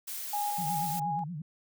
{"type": "noise", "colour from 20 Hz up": "blue", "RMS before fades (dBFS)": -38, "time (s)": [0.07, 1], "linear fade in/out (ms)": 10}
{"type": "tone with tremolo", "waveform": "sine", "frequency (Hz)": 825, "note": "G#5", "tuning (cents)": -12, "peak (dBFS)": -29, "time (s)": [0.33, 1.24], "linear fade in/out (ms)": 5, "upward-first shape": "square", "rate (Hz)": 2.9, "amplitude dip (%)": 25}
{"type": "tone with vibrato", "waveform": "sine", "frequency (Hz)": 162.7, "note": "E3", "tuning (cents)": -22, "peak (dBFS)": -35, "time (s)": [0.58, 1.42], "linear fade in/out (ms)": 5, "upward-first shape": "sine", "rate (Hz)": 8.5, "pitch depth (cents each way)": 190}
{"effects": []}